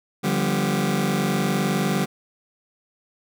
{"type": "chord", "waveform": "sawtooth", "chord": "G dominant seventh", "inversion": "second", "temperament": "just", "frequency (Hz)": [147, 176.4, 196, 245], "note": ["D3", "F3", "G3", "B3"], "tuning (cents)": [2, 18, 0, -14], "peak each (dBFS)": [-22, -24, -19, -25], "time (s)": [0.23, 2.06], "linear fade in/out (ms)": 20, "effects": []}